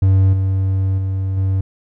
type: tone with level steps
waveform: triangle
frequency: 95.7 Hz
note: G2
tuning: 41 cents flat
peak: -7 / -12 / -15 / -12 dBFS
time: 0.02-1.61 s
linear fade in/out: 5 ms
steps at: 0.33 / 0.98 / 1.37 s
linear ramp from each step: 2 ms
effects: none